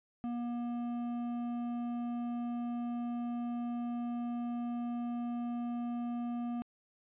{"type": "tone with hard clipping", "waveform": "triangle", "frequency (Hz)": 239.2, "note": "A#3", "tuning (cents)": 45, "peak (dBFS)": -36, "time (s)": [0.24, 6.62], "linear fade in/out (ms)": 0, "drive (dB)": 12, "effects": ["resampled to 8000 Hz"]}